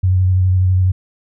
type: tone with vibrato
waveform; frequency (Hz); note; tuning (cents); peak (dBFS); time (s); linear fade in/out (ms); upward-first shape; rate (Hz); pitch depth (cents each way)
sine; 92.5; F#2; 0; -10; 0.03-0.92; 10; sine; 12; 23
effects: none